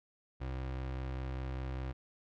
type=tone; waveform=30% pulse; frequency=65 Hz; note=C2; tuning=11 cents flat; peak=-34 dBFS; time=0.4-1.93 s; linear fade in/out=20 ms; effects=low-pass 3000 Hz 12 dB/octave